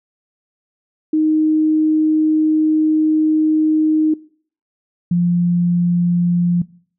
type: tone pair in turn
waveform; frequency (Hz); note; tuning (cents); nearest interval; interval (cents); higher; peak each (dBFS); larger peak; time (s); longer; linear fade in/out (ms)
sine; 311.1 / 174.6; D#4 / F3; 0 / 0; minor seventh; 1000; first; -12; neither; 1.13-4.14 / 5.11-6.62; first; 5
effects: noise-tail reverb RT60 0.5 s tail -21 dB re dry